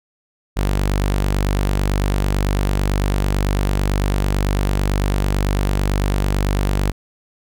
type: tone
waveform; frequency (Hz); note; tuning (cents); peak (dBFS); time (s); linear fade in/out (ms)
sawtooth; 49; G1; 0; -12; 0.56-6.92; 20
effects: none